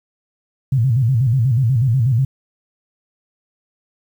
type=tone with vibrato; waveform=sine; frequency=123.1 Hz; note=B2; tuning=5 cents flat; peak=-12 dBFS; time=0.72-2.25 s; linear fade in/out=5 ms; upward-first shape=square; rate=8.2 Hz; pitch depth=150 cents each way; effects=8-bit